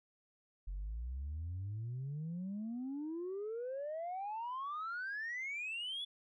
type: exponential sweep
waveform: sine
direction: up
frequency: 44.47 to 3470 Hz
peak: -37 dBFS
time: 0.67-6.05 s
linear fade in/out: 10 ms
effects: tanh soft clip ceiling -36 dBFS